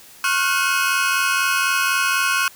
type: tone cluster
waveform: 40% pulse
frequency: 1087 / 1415 / 1499 / 2548 Hz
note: C#6 / F6 / F#6 / D#7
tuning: -34 / +22 / +22 / +41 cents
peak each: -22 dBFS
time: 0.24-2.48 s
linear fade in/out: 2 ms
effects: white hiss -45 dBFS RMS until 2.55 s